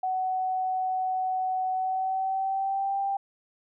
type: tone with pitch glide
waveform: sine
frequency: 748 to 788.8 Hz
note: F#5 to G5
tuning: +19 to +11 cents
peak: -25 dBFS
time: 0.03-3.17 s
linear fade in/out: 5 ms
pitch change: +92 cents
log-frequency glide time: 1.73-2.99 s
effects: none